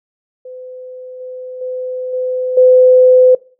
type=tone with level steps; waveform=sine; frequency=508 Hz; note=B4; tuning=49 cents sharp; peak=-28 / -25 / -19 / -15 / -4 dBFS; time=0.45-3.35 s; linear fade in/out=5 ms; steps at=1.2 / 1.61 / 2.13 / 2.57 s; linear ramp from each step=5 ms; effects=noise-tail reverb RT60 0.4 s tail -22 dB re dry